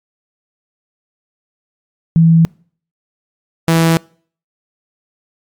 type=tone pair in turn; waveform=sine / sawtooth; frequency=164.4 / 164.4 Hz; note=E3 / E3; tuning=-4 / -4 cents; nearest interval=unison; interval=0 cents; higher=neither; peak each=-5 dBFS; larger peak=neither; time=2.16-2.45 / 3.68-3.97 s; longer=neither; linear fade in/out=0 ms; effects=noise-tail reverb RT60 0.5 s tail -26 dB re dry + MP3 96 kbps